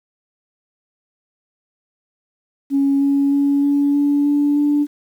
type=tone with pitch steps; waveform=sine; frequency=277.2 / 279.6 / 282 / 284.5 / 287 / 289.5 / 292 Hz; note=C#4 / C#4 / C#4 / C#4 / D4 / D4 / D4; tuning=0 / +15 / +30 / +45 / -40 / -25 / -10 cents; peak=-12 dBFS; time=2.7-4.87 s; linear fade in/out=50 ms; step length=310 ms; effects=tanh soft clip ceiling -8 dBFS + 8-bit